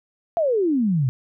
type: exponential sweep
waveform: sine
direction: down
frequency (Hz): 698.5 to 121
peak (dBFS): -17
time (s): 0.37-1.09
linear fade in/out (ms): 0
effects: none